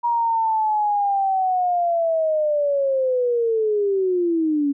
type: linear sweep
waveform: sine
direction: down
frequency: 954 to 277.2 Hz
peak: -17 dBFS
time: 0.03-4.73 s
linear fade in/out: 20 ms
effects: none